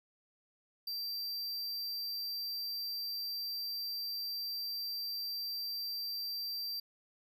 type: tone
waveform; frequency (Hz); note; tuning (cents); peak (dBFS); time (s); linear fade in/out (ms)
square; 4699; D8; 0; -37; 0.87-6.8; 5
effects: none